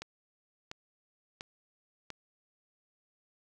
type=click train; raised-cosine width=0.2 ms; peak=-23 dBFS; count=4; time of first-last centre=0.02-2.103 s; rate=1.44 Hz; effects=none